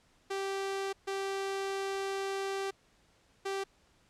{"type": "tone bursts at uneven times", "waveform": "sawtooth", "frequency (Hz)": 390.5, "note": "G4", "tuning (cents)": -7, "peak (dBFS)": -29, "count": 3, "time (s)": [[0.3, 0.93], [1.07, 2.71], [3.45, 3.64]], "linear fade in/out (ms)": 10, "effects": ["pink hiss -67 dBFS RMS until 4.09 s", "low-pass 8000 Hz 12 dB/octave"]}